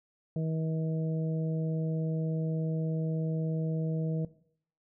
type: harmonic tone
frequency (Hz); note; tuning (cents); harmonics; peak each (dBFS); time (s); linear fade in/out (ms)
159.8; D#3; +47; 1 / 2 / 3 / 4; -29 / -41 / -40 / -44; 0.36-4.25; 2
effects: noise-tail reverb RT60 0.6 s tail -17 dB re dry